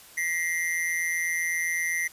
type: ring-modulated tone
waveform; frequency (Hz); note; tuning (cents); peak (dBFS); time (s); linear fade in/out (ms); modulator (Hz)
square; 2000; B6; +21; -23; 0.17-2.08; 10; 83.9
effects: white hiss -50 dBFS RMS until 2.12 s + resampled to 32000 Hz